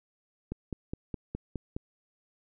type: click train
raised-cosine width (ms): 3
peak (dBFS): -21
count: 7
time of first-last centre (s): 0.52-1.765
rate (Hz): 4.82
effects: none